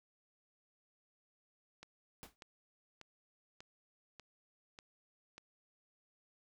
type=click train; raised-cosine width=0.2 ms; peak=-34 dBFS; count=7; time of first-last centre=1.83-5.38 s; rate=1.69 Hz
type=noise with exponential decay; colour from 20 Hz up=pink; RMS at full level=-48 dBFS; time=2.23-2.36 s; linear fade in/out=0 ms; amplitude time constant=28 ms
effects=none